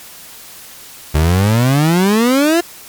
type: exponential sweep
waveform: 30% pulse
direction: up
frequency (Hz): 73.42 to 351.9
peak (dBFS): -7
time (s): 1.14-2.61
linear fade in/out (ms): 10
effects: white hiss -36 dBFS RMS until 2.88 s + MP3 96 kbps